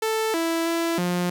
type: tone with pitch steps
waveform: sawtooth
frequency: 441.1 / 330.6 / 333.9 / 177.4 Hz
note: A4 / E4 / E4 / F3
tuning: +4 / +5 / +22 / +27 cents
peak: -18 dBFS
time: 0.02-1.3 s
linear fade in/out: 5 ms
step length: 320 ms
effects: none